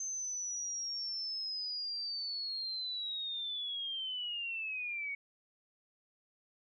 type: linear sweep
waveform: sine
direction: down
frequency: 6272 to 2217 Hz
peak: -36 dBFS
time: 0-5.15 s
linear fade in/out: 5 ms
effects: none